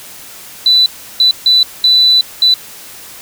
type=tone bursts at uneven times; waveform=sine; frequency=3984 Hz; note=B7; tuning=14 cents sharp; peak=-5 dBFS; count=5; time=0.66-0.86 / 1.2-1.31 / 1.46-1.63 / 1.84-2.21 / 2.42-2.54 s; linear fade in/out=2 ms; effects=white hiss -33 dBFS RMS until 3.21 s